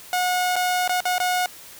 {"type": "tone with dropouts", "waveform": "sawtooth", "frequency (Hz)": 726, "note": "F#5", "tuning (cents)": -33, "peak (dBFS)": -16, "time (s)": [0.13, 1.46], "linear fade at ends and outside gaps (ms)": 1, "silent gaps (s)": [[0.557, 0.563], [0.877, 0.894], [1.005, 1.054], [1.182, 1.201]], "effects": ["white hiss -43 dBFS RMS until 1.79 s"]}